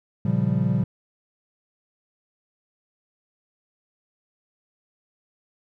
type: chord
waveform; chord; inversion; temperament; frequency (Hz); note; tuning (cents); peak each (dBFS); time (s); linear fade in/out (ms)
triangle; G half-diminished seventh; first; equal; 116.54 / 138.59 / 174.61 / 196; Bb2 / Db3 / F3 / G3; 0 / 0 / 0 / 0; -23; 0.25-0.84; 5
effects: none